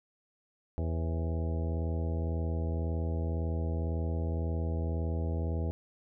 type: harmonic tone with a mistuned harmonic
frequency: 81.9 Hz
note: E2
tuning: 11 cents flat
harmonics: 1 / 2 / 3 / 4 / 5 / 6 / 7 / 8 / 10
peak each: -30 / -39 / -42 / -43 / -45 / -44 / -49 / -47 / -51 dBFS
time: 0.78-5.71 s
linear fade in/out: 0 ms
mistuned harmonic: 7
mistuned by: -75 cents
effects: none